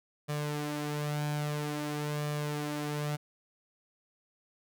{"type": "tone with flanger", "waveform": "sawtooth", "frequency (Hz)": 148.4, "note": "D3", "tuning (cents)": 18, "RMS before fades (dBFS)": -34, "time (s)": [0.28, 3.17], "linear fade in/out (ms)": 20, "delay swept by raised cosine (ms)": [1.7, 5.5], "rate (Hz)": 0.5, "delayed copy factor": 0.55, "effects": []}